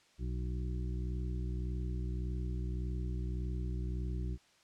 harmonic tone, 61.74 Hz, B1, in tune, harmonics 1 / 2 / 3 / 5 / 6, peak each -35 / -41 / -45 / -49 / -51 dBFS, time 0.18-4.38 s, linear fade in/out 50 ms, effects white hiss -66 dBFS RMS until 4.63 s + low-pass 6000 Hz 12 dB/octave

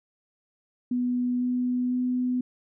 sine tone with pitch steps, 246.9 / 248.6 / 250.3 Hz, B3 / B3 / B3, 0 / +12 / +23 cents, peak -23 dBFS, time 0.91-2.41 s, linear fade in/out 5 ms, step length 500 ms, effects none

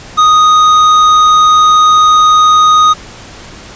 sine tone with tanh clipping, 1244.5 Hz, D#6, in tune, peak -5 dBFS, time 0.17-2.94 s, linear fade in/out 20 ms, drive 11 dB, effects pink hiss -31 dBFS RMS until 3.75 s + resampled to 16000 Hz

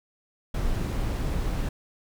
brown noise, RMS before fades -27 dBFS, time 0.54-1.69 s, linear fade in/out 5 ms, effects none

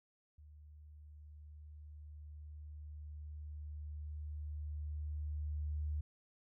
sine tone with level ramp, 75.1 Hz, D2, 39 cents sharp, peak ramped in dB -55 to -35 dBFS, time 0.38-6.01 s, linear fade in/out 5 ms, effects none

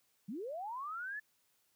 sine linear sweep, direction up, 174.6 to 1760 Hz, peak -39 dBFS, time 0.28-1.2 s, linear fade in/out 10 ms, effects white hiss -75 dBFS RMS until 1.75 s + high-pass 60 Hz 12 dB/octave

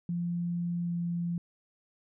sine tone with pitch glide, 173 to 172 Hz, F3 to F3, -16 to -26 cents, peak -29 dBFS, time 0.09-1.38 s, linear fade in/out 2 ms, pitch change -10 cents, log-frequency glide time 0.84-0.91 s, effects none

